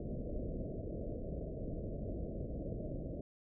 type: low-pass noise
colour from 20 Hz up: pink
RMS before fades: -41 dBFS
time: 0-3.21 s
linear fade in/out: 2 ms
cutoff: 650 Hz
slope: 96 dB/octave
effects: none